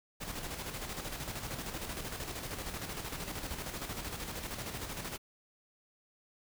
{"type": "noise with tremolo", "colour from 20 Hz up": "pink", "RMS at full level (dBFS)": -39, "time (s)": [0.2, 5.18], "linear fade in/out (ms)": 20, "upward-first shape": "square", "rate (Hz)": 13, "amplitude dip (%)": 45, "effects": []}